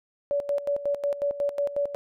sine tone with tremolo, 571 Hz, D5, 49 cents flat, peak -22 dBFS, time 0.31-1.95 s, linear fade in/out 0 ms, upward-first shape square, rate 5.5 Hz, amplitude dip 75%, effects none

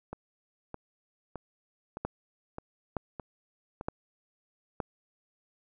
two click trains, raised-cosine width 1 ms, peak -24 / -17 dBFS, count 7 / 4, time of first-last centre 0.13-3.811 / 2.05-4.802 s, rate 1.63 / 1.09 Hz, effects none

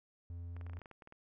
triangle tone, 86 Hz, F2, 26 cents flat, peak -40 dBFS, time 0.3-0.79 s, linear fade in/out 0 ms
clicks, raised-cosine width 0.5 ms, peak -39 dBFS, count 12, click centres 0.566 / 0.612 / 0.666 / 0.697 / 0.734 / 0.77 / 0.817 / 0.858 / 0.913 / 1.022 / 1.074 / 1.124 s
effects none

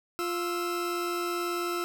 40% pulse tone pair together, 349.2 / 1318.4 Hz, F4 / E6, 0 / 0 cents, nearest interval octave + major seventh, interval 2300 cents, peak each -30 / -32 dBFS, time 0.19-1.84 s, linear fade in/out 0 ms, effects none

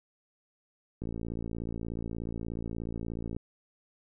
click train, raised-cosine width 3 ms, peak -24 dBFS, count 134, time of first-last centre 1.02-3.366 s, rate 56.7 Hz, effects none

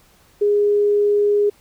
sine tone, 411.9 Hz, G#4, 14 cents flat, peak -13 dBFS, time 0.41-1.5 s, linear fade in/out 10 ms, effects pink hiss -54 dBFS RMS until 1.6 s

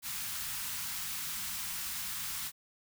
white band-stop noise, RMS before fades -38 dBFS, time 0.02-2.52 s, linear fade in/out 50 ms, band 220 to 940 Hz, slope 24 dB/octave, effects none

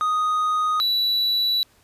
triangle tone pair in turn, 1244.5 / 3942 Hz, D#6 / B7, 0 / -4 cents, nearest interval octave + minor sixth, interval 1996 cents, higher second, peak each -17 dBFS, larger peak neither, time 0.01-0.8 / 0.8-1.63 s, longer second, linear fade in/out 0 ms, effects pink hiss -58 dBFS RMS until 1.83 s + resampled to 32000 Hz

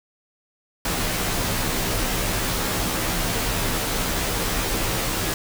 pink noise with comb filter, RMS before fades -24 dBFS, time 0.85-5.34 s, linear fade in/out 2 ms, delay 14 ms, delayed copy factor -0.95, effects none

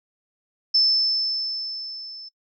sine tone with level ramp, 5274 Hz, E8, in tune, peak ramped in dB -14 to -37 dBFS, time 0.74-2.29 s, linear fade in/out 10 ms, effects noise-tail reverb RT60 0.1 s tail -23 dB re dry

